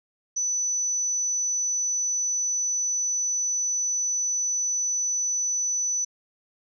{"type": "tone", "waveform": "sine", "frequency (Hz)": 5980, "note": "F#8", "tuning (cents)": 17, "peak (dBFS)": -23, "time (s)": [0.36, 6.05], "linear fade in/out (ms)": 10, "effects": []}